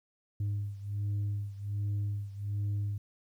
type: beating tone pair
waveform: sine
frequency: 101.7 / 103 Hz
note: G#2 / G#2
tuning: -36 / -14 cents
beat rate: 1.3 Hz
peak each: -31 / -34 dBFS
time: 0.4-2.98 s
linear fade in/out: 5 ms
effects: tanh soft clip ceiling -28 dBFS + 11-bit